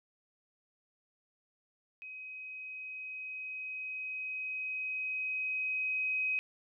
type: tone with level ramp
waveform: sine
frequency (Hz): 2527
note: D#7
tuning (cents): +26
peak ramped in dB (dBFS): -43 to -29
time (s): 2.02-6.39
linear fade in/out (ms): 0
effects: none